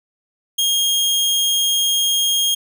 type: tone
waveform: sawtooth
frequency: 3244 Hz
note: G#7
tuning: 41 cents flat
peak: -12 dBFS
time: 0.58-2.55 s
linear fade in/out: 10 ms
effects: none